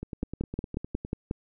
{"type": "two click trains", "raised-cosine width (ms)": 3, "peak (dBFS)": [-16, -22], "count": [7, 11], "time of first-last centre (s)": [[0.23, 1.311], [0.03, 1.049]], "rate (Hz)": [5.55, 9.81], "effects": []}